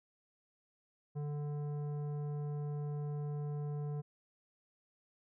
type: tone with tanh clipping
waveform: triangle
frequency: 146.83 Hz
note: D3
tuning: in tune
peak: -38 dBFS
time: 1.15-4.02 s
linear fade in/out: 20 ms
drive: 16 dB
effects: none